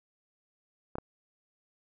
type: clicks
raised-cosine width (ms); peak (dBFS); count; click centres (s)
1; -21; 2; 0.955 / 0.984
effects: none